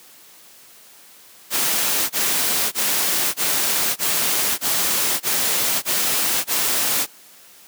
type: noise bursts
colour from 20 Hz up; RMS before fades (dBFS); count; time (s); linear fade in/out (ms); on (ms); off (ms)
white; -20; 9; 1.5-7.068; 50; 600; 21
effects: white hiss -47 dBFS RMS until 7.67 s + high-pass 150 Hz 12 dB/octave